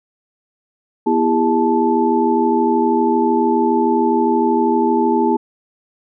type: tone cluster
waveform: sine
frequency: 244.1 / 331 / 403.6 / 874 Hz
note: B3 / E4 / G#4 / A5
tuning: -20 / +7 / -49 / -12 cents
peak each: -18 dBFS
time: 1.06-5.37 s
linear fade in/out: 10 ms
effects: none